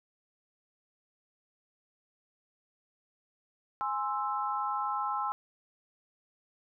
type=chord; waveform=sine; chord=Ab augmented; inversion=none; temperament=equal; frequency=830.6 / 1046.5 / 1318.5 Hz; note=Ab5 / C6 / E6; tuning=0 / 0 / 0 cents; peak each=-34 dBFS; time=3.81-5.32 s; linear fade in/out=0 ms; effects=none